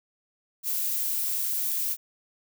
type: noise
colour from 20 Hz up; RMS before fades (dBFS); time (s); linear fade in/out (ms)
violet; -28; 0.63-1.97; 50
effects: none